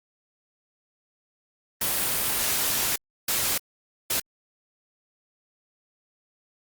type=noise bursts at uneven times; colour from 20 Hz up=white; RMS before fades=-25 dBFS; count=3; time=1.81-2.96 / 3.28-3.58 / 4.1-4.2 s; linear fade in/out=5 ms; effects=Opus 32 kbps